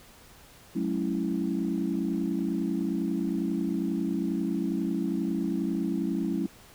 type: chord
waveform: sine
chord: F# minor seventh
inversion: none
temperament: equal with one note detuned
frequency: 185 / 215 / 277.2 / 329.6 Hz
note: F#3 / A3 / C#4 / E4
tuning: 0 / -40 / 0 / 0 cents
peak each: -31 dBFS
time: 0.75-6.47 s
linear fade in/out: 10 ms
effects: tanh soft clip ceiling -17 dBFS + pink hiss -53 dBFS RMS until 6.74 s